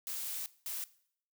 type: noise bursts at uneven times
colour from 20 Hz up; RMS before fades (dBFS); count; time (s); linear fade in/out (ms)
blue; -39; 2; 0.07-0.46 / 0.66-0.84; 0
effects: noise-tail reverb RT60 0.6 s tail -19 dB re dry